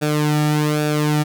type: tone with flanger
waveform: sawtooth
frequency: 150.5 Hz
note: D3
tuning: 43 cents sharp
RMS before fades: -18 dBFS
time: 0.01-1.24 s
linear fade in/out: 20 ms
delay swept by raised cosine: 0.97 to 1.97 ms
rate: 1.2 Hz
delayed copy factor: -0.75
effects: none